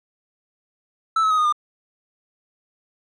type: tone with pitch steps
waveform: triangle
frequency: 1318.5 / 1289.1 / 1260.4 / 1232.3 / 1204.9 Hz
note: E6 / E6 / D#6 / D#6 / D6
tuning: 0 / -39 / +22 / -17 / +44 cents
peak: -14 dBFS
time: 1.16-1.525 s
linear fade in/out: 5 ms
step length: 73 ms
effects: resampled to 24000 Hz